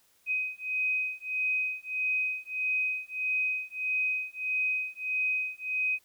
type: beating tone pair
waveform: sine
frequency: 2515 / 2516.6 Hz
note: D#7 / D#7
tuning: +18 / +19 cents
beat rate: 1.6 Hz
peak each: -31 / -31 dBFS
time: 0.26-5.99 s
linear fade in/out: 50 ms
effects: white hiss -66 dBFS RMS until 6.04 s